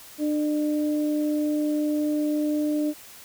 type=tone pair together; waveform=sine; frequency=299.7 / 602 Hz; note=D4 / D5; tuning=+35 / +43 cents; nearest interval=octave; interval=1208 cents; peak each=-22 / -31 dBFS; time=0.18-2.94 s; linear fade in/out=50 ms; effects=white hiss -46 dBFS RMS until 3.24 s